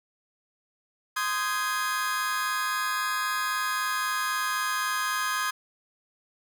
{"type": "chord", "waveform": "40% pulse", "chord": "Ab major seventh", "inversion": "first", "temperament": "just", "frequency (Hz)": [1038.3, 1245.9, 1557.4, 1661.2], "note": ["C6", "Eb6", "G6", "Ab6"], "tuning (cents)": [-14, 2, -12, 0], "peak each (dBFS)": [-31, -30, -35, -30], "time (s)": [1.16, 5.51], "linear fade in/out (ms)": 10, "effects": []}